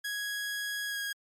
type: tone with pitch glide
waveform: sawtooth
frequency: 1661.2 to 1642.1 Hz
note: G#6 to G#6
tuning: 0 to -20 cents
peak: -29 dBFS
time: 0.04-1.13 s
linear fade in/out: 10 ms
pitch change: -20 cents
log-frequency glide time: 0.87-0.98 s
effects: MP3 64 kbps